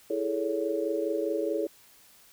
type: chord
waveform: sine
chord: A major seventh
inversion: second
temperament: equal with one note detuned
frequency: 329.6 / 415.3 / 440 / 561.8 Hz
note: E4 / G#4 / A4 / C#5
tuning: 0 / 0 / 0 / +23 cents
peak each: -32 dBFS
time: 0.1-1.67 s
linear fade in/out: 5 ms
effects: white hiss -57 dBFS RMS until 2.32 s